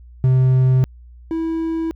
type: tone pair in turn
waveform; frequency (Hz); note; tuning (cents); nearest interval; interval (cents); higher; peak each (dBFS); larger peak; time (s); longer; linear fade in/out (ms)
triangle; 129.4 / 326.1; C3 / E4; -19 / -19; octave + major third; 1600; second; -9 / -17; first; 0.24-0.84 / 1.31-1.91; neither; 0
effects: added 60 Hz sine -39 dBFS peak until 1.95 s